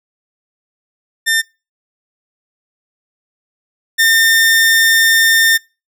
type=tone pair in turn; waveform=sawtooth; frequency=1800 / 1810 Hz; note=A6 / A6; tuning=+39 / +48 cents; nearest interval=unison; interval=9 cents; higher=second; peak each=-8 / -5 dBFS; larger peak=second; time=1.26-1.42 / 3.98-5.58 s; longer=second; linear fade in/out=20 ms; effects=noise-tail reverb RT60 0.3 s tail -26 dB re dry